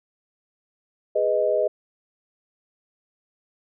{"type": "chord", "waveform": "sine", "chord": "G# minor", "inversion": "none", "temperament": "just", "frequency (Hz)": [415.3, 498.4, 623], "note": ["G#4", "B4", "D#5"], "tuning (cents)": [0, 16, 2], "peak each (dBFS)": [-25, -24, -21], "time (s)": [1.15, 1.68], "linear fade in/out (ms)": 10, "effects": []}